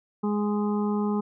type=harmonic tone; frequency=207.7 Hz; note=G#3; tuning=in tune; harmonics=1 / 2 / 4 / 5 / 6; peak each=-24 / -30 / -36 / -38 / -40 dBFS; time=0.23-1.21 s; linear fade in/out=10 ms; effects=none